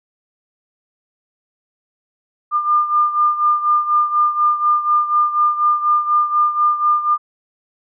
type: beating tone pair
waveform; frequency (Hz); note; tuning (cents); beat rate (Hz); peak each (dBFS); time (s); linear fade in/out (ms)
sine; 1202 / 1206.1; D6 / D6; +40 / +46; 4.1; -14 / -19; 2.51-7.18; 50
effects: none